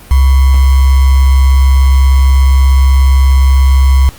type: tone with sample-and-hold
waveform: sine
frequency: 66.7 Hz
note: C2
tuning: 34 cents sharp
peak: -3 dBFS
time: 0.11-4.09 s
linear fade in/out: 0 ms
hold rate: 1050 Hz
effects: pink hiss -36 dBFS RMS until 4.18 s + Opus 32 kbps